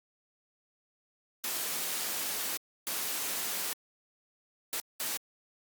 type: noise bursts at uneven times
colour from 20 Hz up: white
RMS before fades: -34 dBFS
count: 4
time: 1.44-2.57 / 2.87-3.73 / 4.73-4.8 / 5-5.17 s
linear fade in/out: 0 ms
effects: high-pass 200 Hz 12 dB/octave + Opus 48 kbps